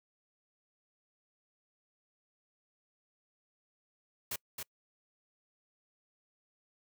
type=noise with echo; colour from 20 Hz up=white; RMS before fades=-37 dBFS; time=4.31-4.36 s; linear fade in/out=5 ms; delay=270 ms; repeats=1; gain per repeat=-4 dB; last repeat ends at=4.63 s; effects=noise-tail reverb RT60 0.1 s tail -26 dB re dry